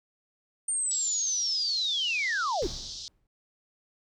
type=linear sweep; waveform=sine; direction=down; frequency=8870 to 299.9 Hz; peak=-26 dBFS; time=0.68-2.67 s; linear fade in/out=5 ms
type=band-pass noise; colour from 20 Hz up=white; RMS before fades=-40 dBFS; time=0.91-3.08 s; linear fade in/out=0 ms; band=3600 to 5900 Hz; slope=48 dB/octave
type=noise with exponential decay; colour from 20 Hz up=brown; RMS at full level=-34 dBFS; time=2.62-3.27 s; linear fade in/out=2 ms; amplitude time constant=140 ms
effects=none